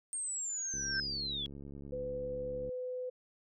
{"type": "linear sweep", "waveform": "sine", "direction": "down", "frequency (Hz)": [8660, 3298], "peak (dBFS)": -35, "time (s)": [0.13, 1.46], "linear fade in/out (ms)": 0}
{"type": "tone with exponential growth", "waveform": "sine", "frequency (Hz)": 1568, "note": "G6", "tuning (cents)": 0, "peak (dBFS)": -30, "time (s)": [0.49, 1], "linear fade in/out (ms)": 2, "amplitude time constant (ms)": 110}
{"type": "click train", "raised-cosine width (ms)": 3, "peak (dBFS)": -35, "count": 138, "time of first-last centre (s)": [0.74, 2.692], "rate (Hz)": 70.2}
{"type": "tone", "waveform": "sine", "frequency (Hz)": 504, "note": "B4", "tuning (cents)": 35, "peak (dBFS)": -36, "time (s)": [1.92, 3.1], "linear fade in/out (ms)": 10}
{"effects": []}